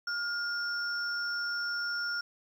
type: tone pair together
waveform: sine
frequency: 1417 / 5437 Hz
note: F6 / F8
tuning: +25 / -47 cents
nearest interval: octave + major seventh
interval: 2328 cents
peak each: -32 / -36 dBFS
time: 0.07-2.21 s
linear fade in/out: 5 ms
effects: 10-bit